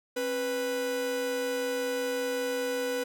45% pulse tone pair together, 269.6 / 493.9 Hz, C#4 / B4, -48 / 0 cents, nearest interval minor seventh, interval 1048 cents, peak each -37 / -29 dBFS, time 0.16-3.04 s, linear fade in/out 10 ms, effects none

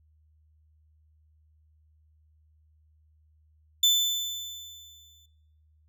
35% pulse tone with exponential decay, 3520 Hz, A7, in tune, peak -15 dBFS, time 3.83-5.26 s, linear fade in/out 5 ms, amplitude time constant 310 ms, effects noise-tail reverb RT60 1.0 s tail -22 dB re dry + added 77 Hz sine -60 dBFS peak until 5.88 s

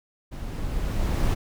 brown noise with level ramp, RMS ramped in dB -34 to -20 dBFS, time 0.31-1.35 s, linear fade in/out 20 ms, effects none

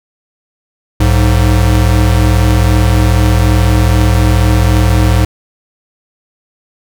square tone pair together, 61.7 / 104.16 Hz, B1 / G#2, -1 / +6 cents, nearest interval major sixth, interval 907 cents, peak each -10 dBFS, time 1-5.25 s, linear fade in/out 5 ms, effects none

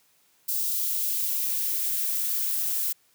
violet noise with high-pass filter sweep, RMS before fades -27 dBFS, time 0.48-2.93 s, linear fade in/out 10 ms, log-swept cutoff 4200 to 670 Hz, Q 1.1, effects white hiss -64 dBFS RMS until 3.14 s + high-pass 80 Hz 12 dB/octave

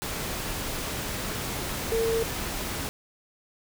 sine tone in noise, 453.8 Hz, A#4, 47 cents flat, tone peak -23 dBFS, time 1.92-2.23 s, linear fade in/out 0 ms, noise pink, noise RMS -32 dBFS, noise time 0.02-2.89 s, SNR +6 dB, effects none

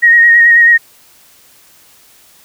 sine tone with vibrato, 1874 Hz, A#6, 9 cents sharp, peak -3 dBFS, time 0.02-0.78 s, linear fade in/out 20 ms, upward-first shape sine, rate 9.2 Hz, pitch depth 27 cents each way, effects white hiss -45 dBFS RMS until 2.44 s

